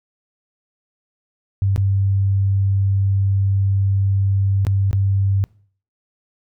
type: tone with dropouts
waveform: sine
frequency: 98 Hz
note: G2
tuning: in tune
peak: -14 dBFS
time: 1.62-5.44 s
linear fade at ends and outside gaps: 0 ms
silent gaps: 1.761-1.778 / 4.65-4.668 / 4.911-4.93 s
effects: noise-tail reverb RT60 0.5 s tail -24 dB re dry